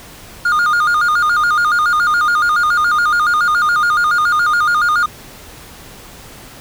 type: tone with vibrato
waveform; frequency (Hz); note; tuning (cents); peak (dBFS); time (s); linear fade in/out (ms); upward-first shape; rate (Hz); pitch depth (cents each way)
triangle; 1318.5; E6; 0; -9; 0.45-5.06; 5; square; 7.1; 130
effects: pink hiss -37 dBFS RMS until 6.6 s